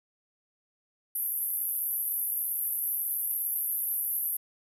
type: band-pass noise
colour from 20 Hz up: white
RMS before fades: -31 dBFS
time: 1.15-4.37 s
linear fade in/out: 5 ms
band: 11000 to 13000 Hz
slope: 96 dB/octave
effects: none